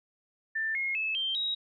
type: tone with pitch steps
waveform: sine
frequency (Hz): 1779 / 2153 / 2605 / 3152 / 3813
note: A6 / C7 / E7 / G7 / A#7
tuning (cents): +19 / +49 / -21 / +9 / +38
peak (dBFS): -28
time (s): 0.55-1.55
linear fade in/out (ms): 10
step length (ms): 200
effects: none